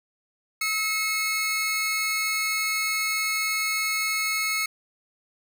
sawtooth tone pair together, 1292.7 / 2176 Hz, E6 / C#7, -34 / -33 cents, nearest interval major sixth, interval 901 cents, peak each -28 / -21 dBFS, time 0.61-4.66 s, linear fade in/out 5 ms, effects none

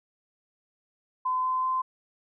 sine tone with pitch steps, 1021 / 1027.5 / 1034.1 Hz, C6 / C6 / C6, -43 / -32 / -21 cents, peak -24 dBFS, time 1.25-1.82 s, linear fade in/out 10 ms, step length 190 ms, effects none

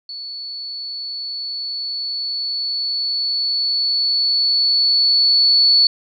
sine tone with level ramp, 4435 Hz, C#8, in tune, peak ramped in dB -28 to -9 dBFS, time 0.09-5.87 s, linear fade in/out 2 ms, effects none

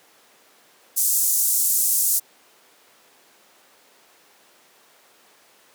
white band-pass noise, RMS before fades -20 dBFS, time 0.96-2.2 s, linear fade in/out 20 ms, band 6700 to 16000 Hz, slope 24 dB/octave, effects pink hiss -54 dBFS RMS until 5.74 s + high-pass 400 Hz 12 dB/octave

